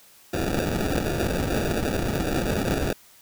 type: noise with sample-and-hold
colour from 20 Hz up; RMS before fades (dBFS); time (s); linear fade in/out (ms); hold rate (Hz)
blue; -25; 0.33-2.93; 5; 1050
effects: white hiss -53 dBFS RMS until 3.21 s